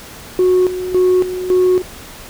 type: tone with tremolo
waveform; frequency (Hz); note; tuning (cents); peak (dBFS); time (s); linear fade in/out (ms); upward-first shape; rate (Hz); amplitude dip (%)
sine; 366.4; F#4; -17; -7; 0.39-1.82; 2; square; 1.8; 75
effects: tanh soft clip ceiling -7 dBFS + pink hiss -35 dBFS RMS until 2.29 s